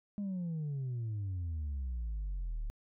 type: exponential sweep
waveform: sine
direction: down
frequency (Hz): 207.7 to 35.91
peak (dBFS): -32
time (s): 0.18-2.7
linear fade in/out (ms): 0
effects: tanh soft clip ceiling -33 dBFS